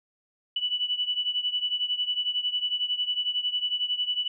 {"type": "beating tone pair", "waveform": "sine", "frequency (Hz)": [2960, 2971], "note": ["F#7", "F#7"], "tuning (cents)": [0, 6], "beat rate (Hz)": 11, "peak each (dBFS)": [-27, -30], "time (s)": [0.56, 4.28], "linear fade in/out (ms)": 5, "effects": []}